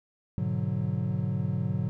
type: chord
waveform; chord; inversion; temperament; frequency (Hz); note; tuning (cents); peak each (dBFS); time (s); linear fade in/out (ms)
triangle; G# half-diminished seventh; none; equal; 103.83 / 123.47 / 146.83 / 185; G#2 / B2 / D3 / F#3; 0 / 0 / 0 / 0; -30; 0.38-1.89; 0
effects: none